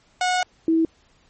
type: tone pair in turn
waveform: sawtooth / sine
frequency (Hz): 730 / 325.2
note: F#5 / E4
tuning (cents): -24 / -23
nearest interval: octave + major second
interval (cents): 1399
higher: first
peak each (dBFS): -15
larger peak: neither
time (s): 0.21-0.43 / 0.68-0.85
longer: first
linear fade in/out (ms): 2
effects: pink hiss -59 dBFS RMS until 1.29 s + MP3 32 kbps